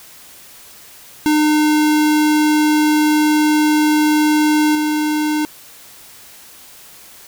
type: tone with level steps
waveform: square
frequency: 303.5 Hz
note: D#4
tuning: 43 cents flat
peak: -12 / -16 dBFS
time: 1.26-5.45 s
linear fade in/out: 0 ms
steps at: 4.75 s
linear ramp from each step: 2 ms
effects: white hiss -41 dBFS RMS until 7.27 s